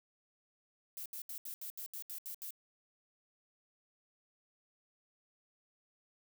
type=noise bursts; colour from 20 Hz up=violet; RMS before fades=-44 dBFS; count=10; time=0.97-2.506 s; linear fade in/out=0 ms; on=87 ms; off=74 ms; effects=none